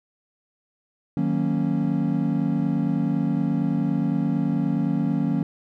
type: chord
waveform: triangle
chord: D# minor seventh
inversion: none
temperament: equal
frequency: 155.56 / 185 / 233.1 / 277.2 Hz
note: D#3 / F#3 / A#3 / C#4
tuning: 0 / 0 / 0 / 0 cents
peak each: -24 dBFS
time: 1.17-5.43 s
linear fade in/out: 2 ms
effects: none